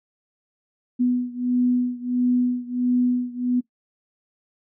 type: beating tone pair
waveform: sine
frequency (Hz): 246.9 / 248.4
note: B3 / B3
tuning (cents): 0 / +10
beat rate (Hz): 1.5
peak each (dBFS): -21 / -23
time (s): 0.99-3.61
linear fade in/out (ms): 20
effects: noise-tail reverb RT60 0.1 s tail -18 dB re dry